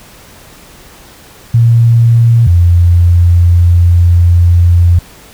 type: tone pair in turn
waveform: sine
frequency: 116.54 / 86.76 Hz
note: A#2 / F2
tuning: 0 / -11 cents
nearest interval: perfect fourth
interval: 511 cents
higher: first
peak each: -3 dBFS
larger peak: neither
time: 1.54-2.47 / 2.47-4.99 s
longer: second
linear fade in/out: 5 ms
effects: pink hiss -37 dBFS RMS until 5.33 s